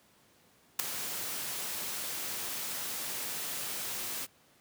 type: noise with ADSR envelope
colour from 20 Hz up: white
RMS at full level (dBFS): -23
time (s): 0.79-4.27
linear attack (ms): 7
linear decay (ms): 4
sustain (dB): -14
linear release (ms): 34
effects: pink hiss -64 dBFS RMS until 4.6 s + high-pass 100 Hz 12 dB/octave